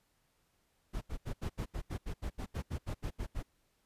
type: noise bursts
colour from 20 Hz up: brown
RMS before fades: -37 dBFS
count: 16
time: 0.93-3.43 s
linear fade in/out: 20 ms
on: 85 ms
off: 76 ms
effects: pink hiss -75 dBFS RMS until 3.85 s + resampled to 32000 Hz